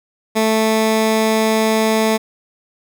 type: tone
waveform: 15% pulse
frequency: 220 Hz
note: A3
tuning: in tune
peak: -7 dBFS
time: 0.35-2.18 s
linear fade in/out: 20 ms
effects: none